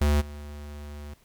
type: tone with level steps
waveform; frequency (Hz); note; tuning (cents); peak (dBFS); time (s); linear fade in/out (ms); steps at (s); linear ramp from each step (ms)
square; 73.42; D2; 0; -20 / -38; 0.01-1.14; 5; 0.2; 20
effects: pink hiss -62 dBFS RMS until 1.24 s